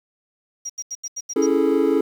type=tone bursts; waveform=sine; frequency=5710 Hz; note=F8; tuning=37 cents sharp; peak=-26 dBFS; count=7; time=0.65-1.465 s; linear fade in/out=10 ms; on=47 ms; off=81 ms
type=chord; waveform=triangle; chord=A major seventh; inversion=first; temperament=equal; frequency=277.2 / 329.6 / 415.3 / 440 Hz; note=C#4 / E4 / G#4 / A4; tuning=0 / 0 / 0 / 0 cents; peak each=-19 dBFS; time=1.36-2.01 s; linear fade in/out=5 ms
effects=tanh soft clip ceiling -5 dBFS + 8-bit